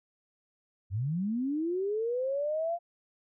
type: linear sweep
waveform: sine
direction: up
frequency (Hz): 87.31 to 698.5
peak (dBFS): -28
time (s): 0.9-2.79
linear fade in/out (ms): 50
effects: none